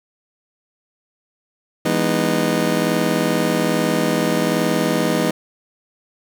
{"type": "chord", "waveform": "25% pulse", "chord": "E major seventh", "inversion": "none", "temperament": "just", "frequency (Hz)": [164.81, 206, 247.2, 309], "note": ["E3", "G#3", "B3", "D#4"], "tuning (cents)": [0, -14, 2, -12], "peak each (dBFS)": -19, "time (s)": [1.85, 5.31], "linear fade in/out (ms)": 5, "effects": []}